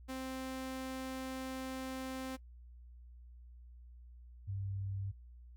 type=tone pair in turn; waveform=sawtooth / sine; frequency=261.6 / 97.99 Hz; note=C4 / G2; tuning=0 / 0 cents; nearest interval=octave + perfect fourth; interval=1700 cents; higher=first; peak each=-36 / -37 dBFS; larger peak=first; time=0.08-2.37 / 4.47-5.12 s; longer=first; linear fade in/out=20 ms; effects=noise-tail reverb RT60 0.1 s tail -20 dB re dry + added 60 Hz sine -52 dBFS peak until 5.56 s

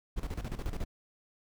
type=noise with tremolo; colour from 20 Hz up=brown; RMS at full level=-32 dBFS; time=0.16-0.85 s; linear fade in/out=20 ms; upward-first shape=square; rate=14 Hz; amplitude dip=75%; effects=none

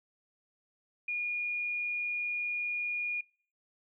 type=tone; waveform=sine; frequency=2435 Hz; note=D#7; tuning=38 cents flat; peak=-31 dBFS; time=1.08-3.21 s; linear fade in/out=5 ms; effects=noise-tail reverb RT60 0.5 s tail -25 dB re dry

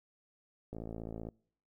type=click train; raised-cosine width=2 ms; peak=-29 dBFS; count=32; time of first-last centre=0.73-1.288 s; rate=55.6 Hz; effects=noise-tail reverb RT60 0.6 s tail -26 dB re dry

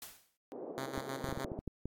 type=noise with exponential decay; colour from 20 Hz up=white; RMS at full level=-44 dBFS; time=0.02-0.37 s; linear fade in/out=1 ms; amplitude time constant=76 ms
type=band-pass noise; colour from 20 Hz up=pink; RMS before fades=-45 dBFS; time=0.52-1.59 s; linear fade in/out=0 ms; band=270 to 660 Hz; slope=24 dB/octave
type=tone with tremolo; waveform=5% pulse; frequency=134.2 Hz; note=C3; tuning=44 cents sharp; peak=-27 dBFS; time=0.78-1.45 s; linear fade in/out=0 ms; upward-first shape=square; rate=6.5 Hz; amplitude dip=55%
type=clicks; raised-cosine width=3 ms; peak=-26 dBFS; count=10; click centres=0.978 / 1.243 / 1.289 / 1.326 / 1.375 / 1.448 / 1.518 / 1.59 / 1.677 / 1.856 s
effects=AAC 64 kbps

